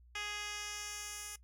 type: tone with band-pass filter sweep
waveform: 10% pulse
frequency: 415.3 Hz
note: G#4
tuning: in tune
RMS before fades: -43 dBFS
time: 0.15-1.36 s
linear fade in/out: 5 ms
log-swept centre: 3300 to 9500 Hz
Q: 1.1
effects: noise-tail reverb RT60 0.1 s tail -20 dB re dry + added 60 Hz sine -58 dBFS peak until 1.43 s